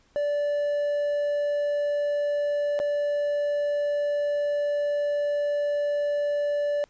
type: tone with dropouts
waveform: triangle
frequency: 582 Hz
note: D5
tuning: 16 cents flat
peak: -21 dBFS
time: 0.16-6.84 s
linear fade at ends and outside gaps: 0 ms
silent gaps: 2.791-2.8 s
effects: pink hiss -63 dBFS RMS until 6.89 s + resampled to 16000 Hz